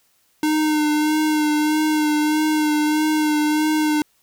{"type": "tone with vibrato", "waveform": "square", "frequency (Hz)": 305, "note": "D#4", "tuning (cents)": -34, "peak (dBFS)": -17, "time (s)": [0.43, 4.02], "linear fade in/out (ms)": 2, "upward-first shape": "sine", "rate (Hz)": 1.6, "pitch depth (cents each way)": 24, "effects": ["white hiss -62 dBFS RMS until 4.22 s"]}